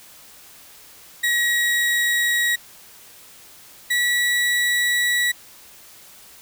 35% pulse tone pair in turn, 1907 / 1939.2 Hz, A#6 / B6, +39 / -32 cents, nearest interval unison, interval 29 cents, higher second, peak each -16 dBFS, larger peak neither, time 1.23-2.56 / 3.9-5.32 s, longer second, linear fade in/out 10 ms, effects white hiss -46 dBFS RMS until 6.41 s

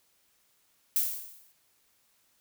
violet noise with exponential decay, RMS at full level -24 dBFS, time 0.96-1.52 s, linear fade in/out 1 ms, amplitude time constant 120 ms, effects white hiss -69 dBFS RMS until 2.4 s

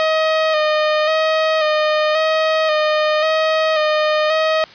sawtooth tone with vibrato, 622.3 Hz, D#5, in tune, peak -10 dBFS, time 0-4.64 s, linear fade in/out 0 ms, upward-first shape square, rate 0.93 Hz, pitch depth 27 cents each way, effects white hiss -41 dBFS RMS until 4.74 s + resampled to 11025 Hz

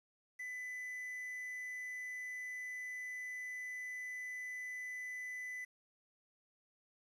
triangle tone with quantisation, 2000 Hz, B6, 21 cents sharp, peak -40 dBFS, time 0.39-5.65 s, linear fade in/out 10 ms, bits 10, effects resampled to 32000 Hz

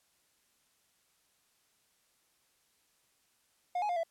triangle tone with pitch steps, 715 / 837 / 705 / 665 Hz, F5 / G#5 / F5 / E5, +41 / +13 / +16 / +15 cents, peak -28 dBFS, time 3.75-4.034 s, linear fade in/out 5 ms, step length 71 ms, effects white hiss -72 dBFS RMS until 4.1 s + low-pass 12000 Hz 12 dB/octave

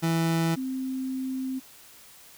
30% pulse / sine tone pair in turn, 164.81 / 261.6 Hz, E3 / C4, 0 / 0 cents, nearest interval minor sixth, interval 800 cents, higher second, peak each -20 / -28 dBFS, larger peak first, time 0.02-0.56 / 0.56-1.6 s, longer second, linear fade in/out 20 ms, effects white hiss -51 dBFS RMS until 2.37 s

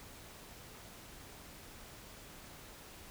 silence, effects pink hiss -53 dBFS RMS until 3.1 s

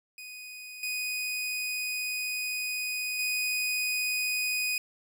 sawtooth tone with level steps, 2489 Hz, D#7, in tune, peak -38 / -27 / -24 dBFS, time 0.18-4.78 s, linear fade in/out 2 ms, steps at 0.83 / 3.19 s, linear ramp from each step 2 ms, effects none

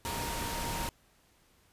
sine tone in noise, 932.3 Hz, A#5, in tune, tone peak -39 dBFS, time 0.05-0.89 s, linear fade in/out 0 ms, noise pink, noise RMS -36 dBFS, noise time 0.05-0.89 s, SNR -6 dB, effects pink hiss -66 dBFS RMS until 1.72 s + resampled to 32000 Hz

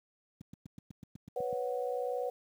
click train, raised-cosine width 5 ms, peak -31 dBFS, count 10, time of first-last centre 0.41-1.528 s, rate 8.05 Hz
sine chord, B suspended second, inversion none, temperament equal, 493.9 / 554.4 / 740 Hz, B4 / C#5 / F#5, 0 / 0 / 0 cents, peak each -34 / -38 / -39 dBFS, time 1.36-2.3 s, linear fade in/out 5 ms
effects high-pass 150 Hz 12 dB/octave + 10-bit

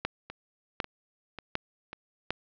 two click trains, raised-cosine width 0.3 ms, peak -23 / -12 dBFS, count 4 / 4, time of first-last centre 0.3-1.93 / 0.05-2.306 s, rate 1.84 / 1.33 Hz, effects low-pass 5000 Hz 12 dB/octave

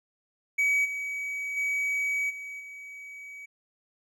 triangle tone with level steps, 2271 Hz, C#7, 41 cents sharp, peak -20 / -29 / -24 / -35 / -39 dBFS, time 0.58-3.46 s, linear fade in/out 10 ms, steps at 0.84 / 1.56 / 2.29 / 2.59 s, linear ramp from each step 20 ms, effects none

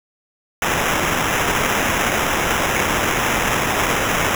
white noise with sample-and-hold, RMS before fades -19 dBFS, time 0.62-4.35 s, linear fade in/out 2 ms, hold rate 4410 Hz, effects none

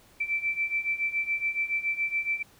sine beating tone pair, 2328 / 2335.1 Hz, D7 / D7, -16 / -11 cents, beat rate 7.1 Hz, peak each -31 / -28 dBFS, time 0.2-2.43 s, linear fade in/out 10 ms, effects pink hiss -58 dBFS RMS until 2.59 s

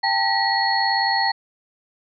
sine tone cluster, 792 / 890 / 1919 / 4339 Hz, G5 / A5 / A#6 / C#8, +18 / +20 / +50 / -38 cents, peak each -23 dBFS, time 0.03-1.32 s, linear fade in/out 10 ms, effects none

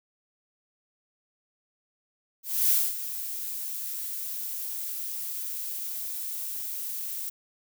violet noise with ADSR envelope, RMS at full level -21 dBFS, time 2.43-7.3 s, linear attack 280 ms, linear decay 220 ms, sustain -13 dB, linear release 11 ms, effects none

